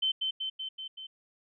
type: tone with echo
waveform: sine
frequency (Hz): 3080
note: G7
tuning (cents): -31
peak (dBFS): -25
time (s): 0.02-0.12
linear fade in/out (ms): 10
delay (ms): 190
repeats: 5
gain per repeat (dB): -3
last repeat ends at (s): 1.07
effects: none